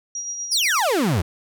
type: tone with tremolo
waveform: sine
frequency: 5730 Hz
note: F8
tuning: 44 cents sharp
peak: -25 dBFS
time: 0.15-0.8 s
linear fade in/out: 2 ms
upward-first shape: sine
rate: 8.3 Hz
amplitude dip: 40%
type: exponential sweep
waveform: 35% pulse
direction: down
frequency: 5630 to 77 Hz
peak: -16 dBFS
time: 0.51-1.22 s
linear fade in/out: 10 ms
effects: none